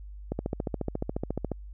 click train, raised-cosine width 2 ms, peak -16 dBFS, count 18, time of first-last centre 0.32-1.517 s, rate 14.2 Hz, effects added 50 Hz sine -40 dBFS peak until 1.73 s

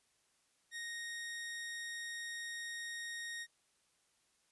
sawtooth tone, 1864.7 Hz, A#6, in tune, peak -38 dBFS, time 0.71-3.47 s, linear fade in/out 50 ms, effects white hiss -75 dBFS RMS until 4.51 s + resampled to 24000 Hz

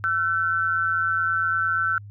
sine tone pair together, 1348 / 1516.8 Hz, E6 / F#6, +38 / +43 cents, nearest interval major second, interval 205 cents, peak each -23 dBFS, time 0.04-1.98 s, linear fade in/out 0 ms, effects added 102 Hz sine -38 dBFS peak until 2.1 s

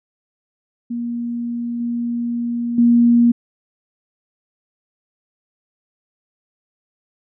sine tone with level steps, 237.1 Hz, A#3, 30 cents sharp, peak -21 / -19 / -9 dBFS, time 0.9-3.32 s, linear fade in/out 10 ms, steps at 1.8 / 2.78 s, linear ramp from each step 5 ms, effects none

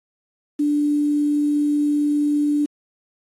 sine tone with quantisation, 293.7 Hz, D4, in tune, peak -16 dBFS, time 0.59-2.66 s, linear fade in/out 10 ms, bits 7, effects AAC 32 kbps

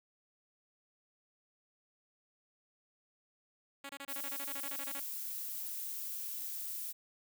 5% pulse tone bursts, 278.1 Hz, C#4, 6 cents sharp, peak -32 dBFS, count 15, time 3.84-4.999 s, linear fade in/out 5 ms, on 53 ms, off 26 ms
violet noise, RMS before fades -41 dBFS, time 4.08-6.93 s, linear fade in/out 20 ms
effects none

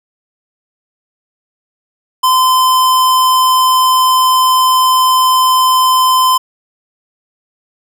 square tone, 1028 Hz, C6, 31 cents flat, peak -8 dBFS, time 2.23-6.38 s, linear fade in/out 10 ms, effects none

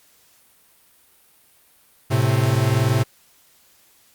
45% pulse tone pair together, 110 / 130.81 Hz, A2 / C3, 0 / 0 cents, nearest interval minor third, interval 300 cents, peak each -19 dBFS, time 2.1-3.04 s, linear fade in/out 20 ms, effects white hiss -56 dBFS RMS until 4.14 s + Opus 48 kbps

